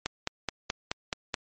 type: click train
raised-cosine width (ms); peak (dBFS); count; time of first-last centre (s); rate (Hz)
0.2; -11; 7; 0.06-1.342; 4.68
effects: MP3 32 kbps